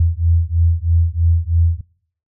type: beating tone pair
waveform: sine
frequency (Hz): 82.41 / 85.51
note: E2 / F2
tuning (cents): 0 / -36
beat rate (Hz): 3.1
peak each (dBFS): -15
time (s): 0-1.81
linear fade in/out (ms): 5
effects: noise-tail reverb RT60 0.6 s tail -24 dB re dry